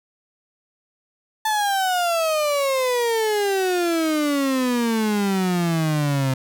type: exponential sweep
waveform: 35% pulse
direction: down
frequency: 880 to 130.4 Hz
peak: -17 dBFS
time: 1.45-6.34 s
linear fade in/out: 5 ms
effects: none